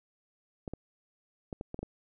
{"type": "clicks", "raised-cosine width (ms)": 2, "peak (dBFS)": -24, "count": 7, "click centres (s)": [0.678, 0.736, 1.528, 1.611, 1.744, 1.791, 1.83], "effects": []}